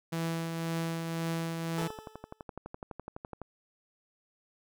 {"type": "tone with tremolo", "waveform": "sawtooth", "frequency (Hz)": 165.1, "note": "E3", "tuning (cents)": 3, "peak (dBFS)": -26, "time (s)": [0.12, 1.88], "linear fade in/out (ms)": 10, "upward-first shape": "triangle", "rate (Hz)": 1.9, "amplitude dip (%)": 40}
{"type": "tone with exponential decay", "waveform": "20% pulse", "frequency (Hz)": 435.5, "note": "A4", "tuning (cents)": -18, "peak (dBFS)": -30, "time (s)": [1.78, 2.43], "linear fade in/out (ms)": 2, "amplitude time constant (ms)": 140}
{"type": "click train", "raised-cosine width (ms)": 1, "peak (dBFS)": -26, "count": 20, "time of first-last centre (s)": [1.82, 3.417], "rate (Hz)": 11.9}
{"effects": []}